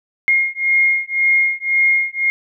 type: beating tone pair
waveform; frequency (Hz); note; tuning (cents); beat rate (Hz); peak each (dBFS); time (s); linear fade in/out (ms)
sine; 2138 / 2139.9; C7 / C7; +37 / +38; 1.9; -16; 0.28-2.3; 0
effects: none